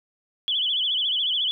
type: tone with vibrato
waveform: sine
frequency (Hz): 3200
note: G7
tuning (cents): +35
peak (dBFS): -21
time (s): 0.48-1.51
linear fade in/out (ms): 0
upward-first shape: sine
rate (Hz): 14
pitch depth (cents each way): 140
effects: none